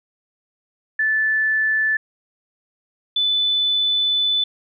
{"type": "tone pair in turn", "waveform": "sine", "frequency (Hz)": [1749, 3498], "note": ["A6", "A7"], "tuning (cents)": [-11, -11], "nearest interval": "octave", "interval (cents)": 1200, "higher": "second", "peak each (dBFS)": -16, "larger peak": "neither", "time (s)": [[0.99, 1.97], [3.16, 4.44]], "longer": "second", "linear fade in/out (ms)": 5, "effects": []}